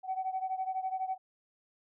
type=beating tone pair; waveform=sine; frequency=752 / 764 Hz; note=F#5 / G5; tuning=+28 / -45 cents; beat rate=12 Hz; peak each=-33 / -36 dBFS; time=0.03-1.18 s; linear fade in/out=50 ms; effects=tanh soft clip ceiling -25 dBFS